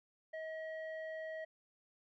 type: tone with low-pass filter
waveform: square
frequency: 636 Hz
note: D#5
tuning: 38 cents sharp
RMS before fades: -44 dBFS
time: 0.33-1.45 s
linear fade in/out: 10 ms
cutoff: 1600 Hz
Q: 3
effects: none